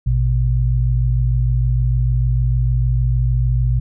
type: tone pair together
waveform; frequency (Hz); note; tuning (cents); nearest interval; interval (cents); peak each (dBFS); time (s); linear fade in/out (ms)
sine; 56.87 / 123.47; A#1 / B2; -42 / 0; octave + minor second; 1342; -16; 0.06-3.8; 10
effects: none